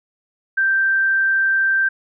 sine tone, 1568 Hz, G6, in tune, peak -14 dBFS, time 0.57-1.89 s, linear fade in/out 10 ms, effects none

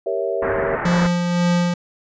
sine chord, G diminished seventh, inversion none, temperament equal, 392 / 466.2 / 554.4 / 659.3 Hz, G4 / Bb4 / Db5 / Fb5, 0 / 0 / 0 / 0 cents, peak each -25 dBFS, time 0.06-0.76 s, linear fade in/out 5 ms
white low-pass noise, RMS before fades -25 dBFS, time 0.42-1.07 s, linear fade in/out 5 ms, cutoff 1900 Hz, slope 48 dB/octave
square tone with tremolo, 175.1 Hz, F3, 5 cents sharp, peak -15 dBFS, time 0.85-1.74 s, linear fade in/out 5 ms, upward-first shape sine, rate 1.9 Hz, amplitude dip 40%
effects resampled to 16000 Hz

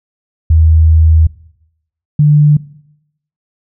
sine tone pair in turn, 79.9 / 148.5 Hz, D#2 / D3, +47 / +20 cents, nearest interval major seventh, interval 1073 cents, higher second, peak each -4 dBFS, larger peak neither, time 0.5-1.27 / 2.19-2.57 s, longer first, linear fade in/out 5 ms, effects noise-tail reverb RT60 0.8 s tail -20 dB re dry

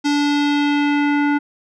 square tone with low-pass filter sweep, 290 Hz, D4, 22 cents flat, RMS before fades -17 dBFS, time 0.04-1.39 s, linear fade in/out 20 ms, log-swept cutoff 5600 to 1700 Hz, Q 1.7, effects none

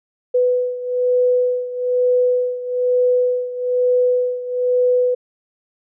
sine beating tone pair, 496.9 / 498 Hz, B4 / B4, +11 / +14 cents, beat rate 1.1 Hz, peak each -16 / -20 dBFS, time 0.34-5.15 s, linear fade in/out 10 ms, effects none

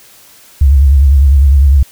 sine tone with vibrato, 69.3 Hz, C#2, in tune, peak -3 dBFS, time 0.61-1.83 s, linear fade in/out 5 ms, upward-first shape triangle, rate 9.9 Hz, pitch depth 120 cents each way, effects white hiss -41 dBFS RMS until 1.91 s

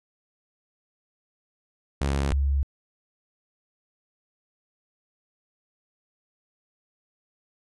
sawtooth / sine tone pair in turn, 69.4 / 69.4 Hz, C#2 / C#2, +3 / +3 cents, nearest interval unison, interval 0 cents, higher neither, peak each -19 / -20 dBFS, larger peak first, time 2.01-2.32 / 2.32-2.63 s, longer neither, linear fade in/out 0 ms, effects resampled to 24000 Hz

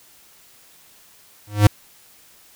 square tone with exponential growth, 103.83 Hz, G#2, in tune, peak -6 dBFS, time 1.47-1.67 s, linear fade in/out 5 ms, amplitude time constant 42 ms, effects white hiss -51 dBFS RMS until 2.55 s

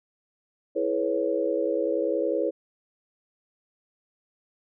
sine chord, C# minor seventh, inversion first, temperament equal with one note detuned, 329.6 / 423.3 / 493.9 / 554.4 Hz, E4 / G#4 / B4 / C#5, 0 / +33 / 0 / 0 cents, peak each -29 / -29 / -28 / -28 dBFS, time 0.75-2.51 s, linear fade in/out 20 ms, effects none

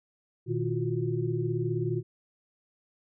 sine tone cluster, 120.2 / 155.3 / 344.1 / 363.2 Hz, B2 / D#3 / F4 / F#4, -46 / -3 / -26 / -32 cents, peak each -30 / -33 / -35 / -32 dBFS, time 0.46-2.03 s, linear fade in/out 50 ms, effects none

